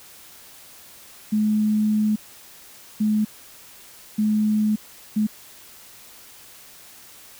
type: tone bursts at uneven times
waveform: sine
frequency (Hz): 213.3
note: G#3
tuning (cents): +46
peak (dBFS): -17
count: 4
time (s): 1.32-2.16 / 3-3.25 / 4.18-4.76 / 5.16-5.27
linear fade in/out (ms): 10
effects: white hiss -46 dBFS RMS until 7.39 s